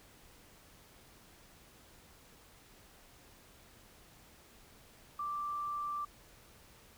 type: tone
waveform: sine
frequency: 1174.7 Hz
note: D6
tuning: in tune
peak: -35 dBFS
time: 5.19-6.05 s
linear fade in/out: 5 ms
effects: pink hiss -60 dBFS RMS until 6.97 s